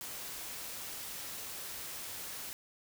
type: noise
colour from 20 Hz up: white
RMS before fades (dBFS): -43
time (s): 0.01-2.53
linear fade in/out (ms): 0
effects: none